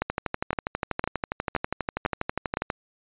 two click trains, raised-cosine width 0.5 ms, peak -9 / -11 dBFS, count 6 / 33, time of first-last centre 0.02-2.571 / 0.1-2.702 s, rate 1.96 / 12.3 Hz, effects resampled to 8000 Hz

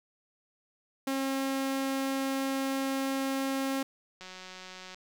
sawtooth tone, 269.7 Hz, C#4, 47 cents flat, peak -25 dBFS, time 1.07-3.83 s, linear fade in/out 5 ms
click train, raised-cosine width 0.2 ms, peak -28 dBFS, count 137, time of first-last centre 4.21-4.945 s, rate 185 Hz
effects 11-bit

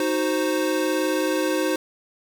square chord, C diminished, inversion first, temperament equal, 311.1 / 370 / 523.3 Hz, Eb4 / Gb4 / C5, 0 / 0 / 0 cents, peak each -25 / -27 / -26 dBFS, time 0-1.76 s, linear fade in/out 2 ms, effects none

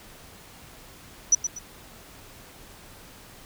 sine tone with echo, 5920 Hz, F#8, in tune, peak -13 dBFS, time 1.32-1.35 s, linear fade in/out 5 ms, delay 120 ms, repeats 2, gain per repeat -10 dB, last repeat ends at 1.59 s, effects pink hiss -48 dBFS RMS until 3.45 s

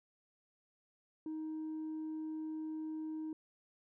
triangle tone with tanh clipping, 313.5 Hz, D#4, 13 cents sharp, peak -39 dBFS, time 1.26-3.33 s, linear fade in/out 2 ms, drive 6 dB, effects none

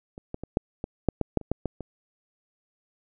clicks, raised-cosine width 2 ms, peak -27 / -19 / -22 / -8 / -17 / -7 / -11 / -8 / -27 / -11 / -14 / -22 dBFS, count 12, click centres 0.179 / 0.344 / 0.436 / 0.571 / 0.841 / 1.087 / 1.213 / 1.373 / 1.413 / 1.516 / 1.657 / 1.807 s, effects none

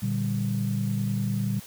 sine chord, G minor, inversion first, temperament equal, 116.54 / 146.83 / 196 Hz, Bb2 / D3 / G3, 0 / 0 / 0 cents, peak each -27 / -31 / -27 dBFS, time 0.02-1.6 s, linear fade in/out 10 ms, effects tanh soft clip ceiling -16 dBFS + white hiss -46 dBFS RMS until 1.66 s

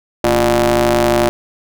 sawtooth ring-modulated tone, 125.2 Hz, B2, 24 cents sharp, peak -4 dBFS, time 0.24-1.29 s, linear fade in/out 0 ms, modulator 475 Hz, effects none

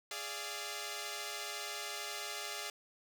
5% pulse chord, D diminished, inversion second, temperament equal with one note detuned, 415.3 / 587.3 / 687.6 Hz, Ab4 / D5 / F5, 0 / 0 / -27 cents, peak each -33 dBFS, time 0.11-2.7 s, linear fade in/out 2 ms, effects none

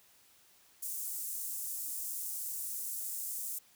pink high-pass noise, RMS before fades -39 dBFS, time 0.82-3.59 s, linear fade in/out 10 ms, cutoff 8000 Hz, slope 24 dB/octave, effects white hiss -64 dBFS RMS until 3.75 s

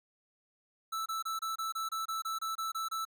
square tone bursts, 1318.5 Hz, E6, in tune, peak -34 dBFS, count 13, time 0.92-3.052 s, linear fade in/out 10 ms, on 140 ms, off 26 ms, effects none

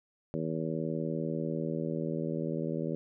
harmonic tone, 80.2 Hz, E2, 47 cents flat, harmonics 2 / 3 / 4 / 5 / 6 / 7, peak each -35 / -37 / -38 / -39 / -40 / -40 dBFS, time 0.34-2.95 s, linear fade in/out 0 ms, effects none

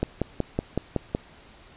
click train, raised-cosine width 2 ms, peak -10 dBFS, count 7, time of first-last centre 0.03-1.149 s, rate 5.36 Hz, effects pink hiss -51 dBFS RMS until 1.76 s + resampled to 8000 Hz

